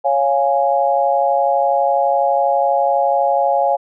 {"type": "chord", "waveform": "sine", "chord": "Db major", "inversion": "none", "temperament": "equal", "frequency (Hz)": [554.4, 698.5, 830.6], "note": ["Db5", "F5", "Ab5"], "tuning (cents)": [0, 0, 0], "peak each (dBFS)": -17, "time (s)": [0.04, 3.77], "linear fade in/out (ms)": 20, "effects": []}